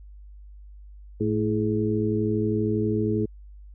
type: harmonic tone with a mistuned harmonic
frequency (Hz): 109.6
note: A2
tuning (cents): -6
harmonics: 1 / 2 / 3 / 4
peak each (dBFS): -27 / -27 / -27 / -27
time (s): 1.2-3.26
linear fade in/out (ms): 10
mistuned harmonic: 4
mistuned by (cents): -69
effects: added 50 Hz sine -42 dBFS peak until 3.74 s